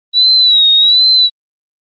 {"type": "tone with vibrato", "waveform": "sine", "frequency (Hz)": 3900, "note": "B7", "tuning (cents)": -23, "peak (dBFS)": -5, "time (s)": [0.13, 1.3], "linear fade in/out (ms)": 50, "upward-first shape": "sine", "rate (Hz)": 1.3, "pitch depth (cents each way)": 80, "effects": ["Opus 24 kbps"]}